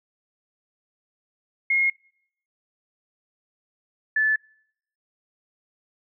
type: tone pair in turn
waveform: sine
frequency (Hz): 2151 / 1740.3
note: C7 / A6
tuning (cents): +47 / -19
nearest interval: major third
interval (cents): 366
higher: first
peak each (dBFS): -18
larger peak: neither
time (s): 1.7-1.9 / 4.16-4.36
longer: neither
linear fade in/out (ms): 5
effects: noise-tail reverb RT60 0.7 s tail -26 dB re dry